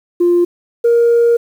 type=tone pair in turn; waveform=sine; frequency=349.2 / 469.6 Hz; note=F4 / A#4; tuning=0 / +13 cents; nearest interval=perfect fourth; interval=513 cents; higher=second; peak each=-7 / -6 dBFS; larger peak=second; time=0.2-0.45 / 0.84-1.37 s; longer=second; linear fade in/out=10 ms; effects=tanh soft clip ceiling -5 dBFS + 7-bit